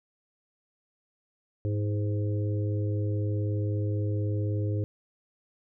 harmonic tone with a mistuned harmonic, 103.9 Hz, G#2, 1 cent sharp, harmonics 1 / 3 / 4 / 5, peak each -26 / -36 / -38 / -40 dBFS, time 1.65-4.84 s, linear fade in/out 0 ms, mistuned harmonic 3, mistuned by +27 cents, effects none

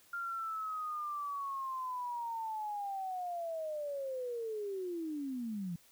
sine linear sweep, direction down, 1400 to 164.81 Hz, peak -36 dBFS, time 0.13-5.76 s, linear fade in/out 5 ms, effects white hiss -64 dBFS RMS until 5.91 s

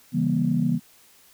sine chord, C# diminished seventh, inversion none, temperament just, 138.59 / 166.31 / 199.57 / 239.5 Hz, C#3 / E3 / G3 / Bb3, 0 / +16 / +31 / +47 cents, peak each -27 / -24 / -27 / -23 dBFS, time 0.12-0.8 s, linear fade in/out 50 ms, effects tanh soft clip ceiling -9 dBFS + white hiss -55 dBFS RMS until 1.33 s

